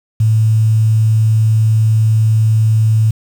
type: tone with quantisation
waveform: sine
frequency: 110 Hz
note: A2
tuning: in tune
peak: -8 dBFS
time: 0.2-3.11 s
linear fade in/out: 5 ms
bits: 6
effects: none